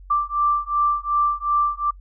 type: beating tone pair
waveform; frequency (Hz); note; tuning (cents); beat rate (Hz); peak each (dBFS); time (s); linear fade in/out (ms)
sine; 1174.7 / 1177.4; D6 / D6; 0 / +4; 2.7; -21; 0.1-1.91; 10
effects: noise-tail reverb RT60 0.1 s tail -26 dB re dry + added 46 Hz sine -40 dBFS peak until 2 s